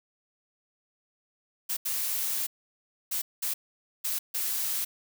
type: noise bursts at uneven times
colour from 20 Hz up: blue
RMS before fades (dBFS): -30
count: 6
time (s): 1.69-1.77 / 1.85-2.47 / 3.11-3.22 / 3.42-3.54 / 4.04-4.19 / 4.34-4.85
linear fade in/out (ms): 10
effects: none